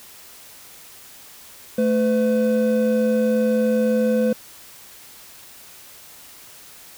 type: tone pair together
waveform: triangle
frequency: 220 / 506 Hz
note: A3 / B4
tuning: 0 / +42 cents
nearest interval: octave + major second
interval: 1442 cents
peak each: -17 dBFS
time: 1.78-4.33 s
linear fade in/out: 5 ms
effects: white hiss -44 dBFS RMS until 6.97 s